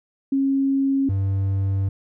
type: tone pair in turn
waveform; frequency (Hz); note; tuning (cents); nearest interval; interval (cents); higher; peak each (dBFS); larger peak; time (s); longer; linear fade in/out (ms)
sine / triangle; 272.3 / 97.39; C#4 / G2; -31 / -11; octave + tritone; 1780; first; -17; neither; 0.32-1.09 / 1.09-1.89; second; 5
effects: none